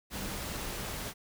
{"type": "tone in noise", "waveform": "sine", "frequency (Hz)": 196, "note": "G3", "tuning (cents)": 0, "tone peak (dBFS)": -45, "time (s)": [0.12, 0.48], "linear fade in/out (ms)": 50, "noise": "pink", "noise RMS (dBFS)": -38, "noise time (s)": [0.1, 1.14], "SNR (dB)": -10, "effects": []}